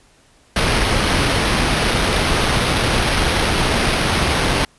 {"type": "noise with sample-and-hold", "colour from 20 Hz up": "pink", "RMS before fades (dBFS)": -17, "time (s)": [0.56, 4.65], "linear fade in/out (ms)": 2, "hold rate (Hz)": 7350, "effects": ["pink hiss -53 dBFS RMS until 4.78 s", "resampled to 24000 Hz"]}